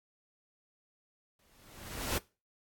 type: noise with exponential growth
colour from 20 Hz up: pink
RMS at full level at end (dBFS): -31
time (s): 1.39-2.18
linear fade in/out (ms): 2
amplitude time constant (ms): 170
effects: noise-tail reverb RT60 0.3 s tail -21 dB re dry + AAC 64 kbps